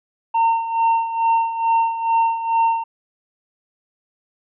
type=tone with tremolo; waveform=triangle; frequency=913 Hz; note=A#5; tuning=36 cents flat; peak=-11 dBFS; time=0.34-2.84 s; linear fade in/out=10 ms; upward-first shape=sine; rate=2.3 Hz; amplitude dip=70%; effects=resampled to 8000 Hz